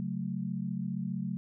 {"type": "chord", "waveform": "sine", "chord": "F# minor", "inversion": "second", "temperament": "equal", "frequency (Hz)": [138.59, 185, 220], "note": ["C#3", "F#3", "A3"], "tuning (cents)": [0, 0, 0], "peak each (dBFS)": [-38, -34, -37], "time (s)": [0, 1.37], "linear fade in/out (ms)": 0, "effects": []}